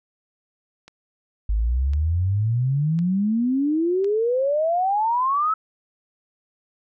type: click train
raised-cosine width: 0.2 ms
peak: -26 dBFS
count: 4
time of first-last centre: 0.88-4.045 s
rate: 0.948 Hz
type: exponential sweep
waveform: sine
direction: up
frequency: 50.4 to 1317 Hz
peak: -18 dBFS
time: 1.49-5.54 s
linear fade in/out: 5 ms
effects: none